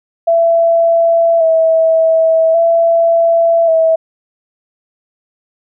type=tone with vibrato; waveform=sine; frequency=659 Hz; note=E5; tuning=1 cent flat; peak=-7 dBFS; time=0.27-3.96 s; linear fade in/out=10 ms; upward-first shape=square; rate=0.44 Hz; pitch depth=26 cents each way; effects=none